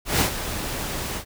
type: noise with ADSR envelope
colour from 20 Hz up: pink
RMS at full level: -18 dBFS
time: 0.05-1.25 s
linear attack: 150 ms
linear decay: 100 ms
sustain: -11 dB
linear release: 85 ms
effects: none